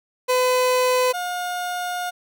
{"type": "tone pair in turn", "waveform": "30% pulse", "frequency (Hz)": [505, 715.8], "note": ["B4", "F5"], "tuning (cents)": [39, 42], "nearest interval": "tritone", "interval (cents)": 603, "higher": "second", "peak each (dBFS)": [-14, -22], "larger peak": "first", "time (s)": [[0.28, 1.13], [1.13, 2.11]], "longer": "second", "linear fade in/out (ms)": 20, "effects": []}